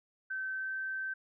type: tone with pitch glide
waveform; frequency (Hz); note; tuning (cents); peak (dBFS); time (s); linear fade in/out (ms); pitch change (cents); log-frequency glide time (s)
sine; 1540 to 1548.9; G6 to G6; -31 to -21; -34; 0.3-1.14; 10; +10; 0.53-0.74
effects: none